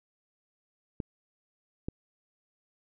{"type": "clicks", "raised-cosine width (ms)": 3, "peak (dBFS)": -20, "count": 2, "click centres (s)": [1.002, 1.885], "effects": []}